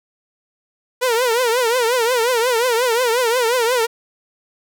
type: tone with vibrato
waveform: sawtooth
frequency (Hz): 479.9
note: B4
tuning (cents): -50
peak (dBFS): -11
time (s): 1.01-3.87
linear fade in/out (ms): 20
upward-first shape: triangle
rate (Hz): 5.6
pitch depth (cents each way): 150
effects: none